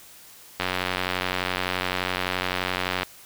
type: click train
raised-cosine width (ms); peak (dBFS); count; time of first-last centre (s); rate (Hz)
0.3; -8; 224; 0.6-3.032; 91.7
effects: white hiss -48 dBFS RMS until 3.25 s